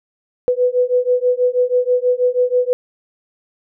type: beating tone pair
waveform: sine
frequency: 493.9 / 500.1 Hz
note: B4 / B4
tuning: 0 / +22 cents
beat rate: 6.2 Hz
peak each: -16 dBFS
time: 0.48-2.73 s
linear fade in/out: 0 ms
effects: none